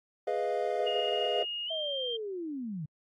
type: chord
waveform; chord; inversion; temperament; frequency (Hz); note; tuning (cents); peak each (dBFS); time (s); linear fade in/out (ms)
triangle; F half-diminished seventh; first; equal; 415.3 / 493.9 / 622.3 / 698.5; Ab4 / Cb5 / Eb5 / F5; 0 / 0 / 0 / 0; -32; 0.27-1.43; 5
type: tone with pitch glide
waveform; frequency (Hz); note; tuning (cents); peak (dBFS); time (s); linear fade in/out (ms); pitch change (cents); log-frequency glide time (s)
sine; 2857 to 3170; F7 to G7; +39 to +19; -33; 0.86-2.17; 10; +180; 1.66-1.71
type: linear sweep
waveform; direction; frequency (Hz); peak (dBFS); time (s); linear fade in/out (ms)
sine; down; 659 to 141.5; -34; 1.7-2.86; 10
effects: AAC 32 kbps